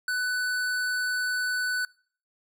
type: tone with hard clipping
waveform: triangle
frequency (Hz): 1495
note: F#6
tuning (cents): +17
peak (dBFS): -27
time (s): 0.08-1.85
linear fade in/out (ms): 2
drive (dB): 18
effects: noise-tail reverb RT60 0.5 s tail -25 dB re dry